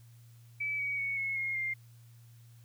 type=tone with pitch steps; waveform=sine; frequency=2300 / 2260 / 2222 / 2183 / 2146 / 2109 Hz; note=D7 / C#7 / C#7 / C#7 / C7 / C7; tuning=-37 / +33 / +4 / -27 / +43 / +13 cents; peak=-31 dBFS; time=0.6-1.74 s; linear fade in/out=10 ms; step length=190 ms; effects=added 117 Hz sine -53 dBFS peak until 2.64 s + white hiss -67 dBFS RMS until 2.64 s